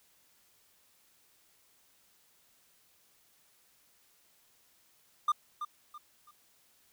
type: tone with echo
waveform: triangle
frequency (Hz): 1201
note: D6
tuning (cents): +38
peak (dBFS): -22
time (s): 5.28-5.32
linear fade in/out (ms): 5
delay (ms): 330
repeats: 3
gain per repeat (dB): -10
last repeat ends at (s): 6.31
effects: white hiss -67 dBFS RMS until 6.92 s